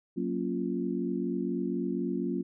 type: chord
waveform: sine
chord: Gb major seventh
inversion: none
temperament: equal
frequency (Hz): 185 / 233.1 / 277.2 / 349.2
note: Gb3 / Bb3 / Db4 / F4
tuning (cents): 0 / 0 / 0 / 0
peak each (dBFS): -34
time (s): 0.16-2.43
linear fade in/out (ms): 20
effects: none